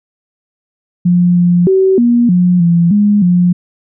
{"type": "tone with pitch steps", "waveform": "sine", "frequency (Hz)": [176.6, 175.5, 380.9, 238.8, 178.8, 170.5, 206.3, 177.5], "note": ["F3", "F3", "G4", "A#3", "F3", "F3", "G#3", "F3"], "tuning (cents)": [20, 9, -50, 42, 41, -41, -11, 28], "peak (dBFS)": -6, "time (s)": [1.05, 3.53], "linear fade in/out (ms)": 10, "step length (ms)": 310, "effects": []}